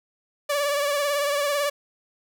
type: tone with vibrato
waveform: sawtooth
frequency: 575 Hz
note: D5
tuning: 37 cents flat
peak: -18 dBFS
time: 0.49-1.7 s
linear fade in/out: 10 ms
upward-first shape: triangle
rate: 18 Hz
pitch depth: 56 cents each way
effects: none